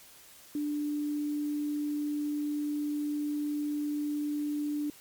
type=tone with quantisation; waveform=sine; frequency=295.1 Hz; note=D4; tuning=8 cents sharp; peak=-29 dBFS; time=0.55-4.9 s; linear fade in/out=2 ms; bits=9; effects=white hiss -54 dBFS RMS until 5 s + MP3 96 kbps